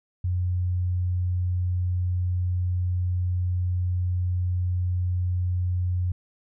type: tone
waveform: sine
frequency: 90 Hz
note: F#2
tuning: 47 cents flat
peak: -22 dBFS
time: 0.24-6.12 s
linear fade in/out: 5 ms
effects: none